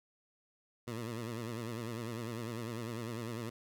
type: tone with vibrato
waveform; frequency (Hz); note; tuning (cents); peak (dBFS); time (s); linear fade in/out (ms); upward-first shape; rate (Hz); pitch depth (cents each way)
15% pulse; 115.5; A#2; -16; -32; 0.87-3.5; 10; triangle; 10; 120
effects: none